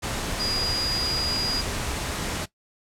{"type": "tone in noise", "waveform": "sine", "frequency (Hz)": 4877, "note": "D#8", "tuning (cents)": -35, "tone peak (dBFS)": -25, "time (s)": [0.39, 1.62], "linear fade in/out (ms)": 20, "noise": "pink", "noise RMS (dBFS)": -29, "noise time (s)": [0.02, 2.46], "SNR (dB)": 1, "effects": ["noise-tail reverb RT60 0.1 s tail -17 dB re dry", "low-pass 10000 Hz 12 dB/octave"]}